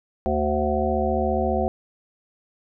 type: harmonic tone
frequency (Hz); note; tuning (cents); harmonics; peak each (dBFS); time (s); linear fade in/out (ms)
74.7; D2; +30; 1 / 3 / 5 / 7 / 9 / 10; -27 / -27 / -27 / -27 / -27 / -27; 0.26-1.68; 0
effects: none